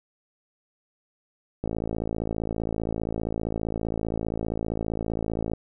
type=click train; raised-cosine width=2 ms; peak=-15 dBFS; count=216; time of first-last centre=1.64-5.535 s; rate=55.2 Hz; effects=none